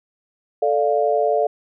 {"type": "chord", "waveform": "sine", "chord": "D minor", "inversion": "second", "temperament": "equal", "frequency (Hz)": [440, 587.3, 698.5], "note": ["A4", "D5", "F5"], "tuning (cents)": [0, 0, 0], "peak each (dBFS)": -20, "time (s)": [0.62, 1.47], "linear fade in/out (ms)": 5, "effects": []}